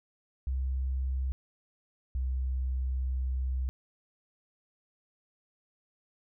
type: tone pair in turn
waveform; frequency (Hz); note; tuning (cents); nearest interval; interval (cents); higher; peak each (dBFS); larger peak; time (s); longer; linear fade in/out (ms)
sine; 65.41 / 64.43; C2 / C2; 0 / -26; unison; 26; first; -28; neither; 0.47-1.32 / 2.15-3.69; second; 0
effects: none